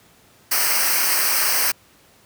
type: noise with comb filter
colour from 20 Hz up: white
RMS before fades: -19 dBFS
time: 0.51-1.72 s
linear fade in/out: 10 ms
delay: 0.28 ms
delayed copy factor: -0.85
effects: pink hiss -53 dBFS RMS until 2.25 s + high-pass 80 Hz 12 dB/octave